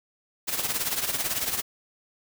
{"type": "noise with tremolo", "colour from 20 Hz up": "white", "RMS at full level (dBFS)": -25, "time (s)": [0.47, 1.62], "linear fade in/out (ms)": 20, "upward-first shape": "triangle", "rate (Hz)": 18, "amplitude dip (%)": 75, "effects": []}